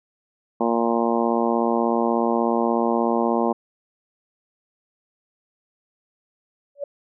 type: harmonic tone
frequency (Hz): 116.54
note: A#2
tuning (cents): 0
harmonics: 2 / 3 / 4 / 5 / 6 / 7 / 8 / 9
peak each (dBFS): -23 / -25 / -26 / -27 / -28 / -28 / -29 / -30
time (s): 0.6-3.53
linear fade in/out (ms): 10
type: tone with exponential growth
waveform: sine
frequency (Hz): 570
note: C#5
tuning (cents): +48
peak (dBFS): -21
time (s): 6.75-6.84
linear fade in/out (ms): 5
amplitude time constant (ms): 18
effects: none